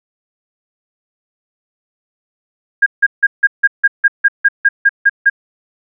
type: tone bursts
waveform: sine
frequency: 1622 Hz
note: G#6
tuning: 41 cents flat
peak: -5 dBFS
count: 13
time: 2.82-5.299 s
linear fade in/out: 10 ms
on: 43 ms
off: 160 ms
effects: none